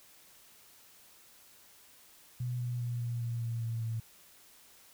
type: tone with pitch steps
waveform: sine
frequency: 123.47 / 121.98 / 120.51 / 119.06 / 117.62 / 116.2 / 114.8 / 113.42 Hz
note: B2 / B2 / B2 / A#2 / A#2 / A#2 / A#2 / A#2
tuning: 0 / -21 / -42 / +37 / +16 / -5 / -26 / -47 cents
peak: -32 dBFS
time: 2.4-4 s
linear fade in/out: 5 ms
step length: 200 ms
effects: white hiss -59 dBFS RMS until 4.93 s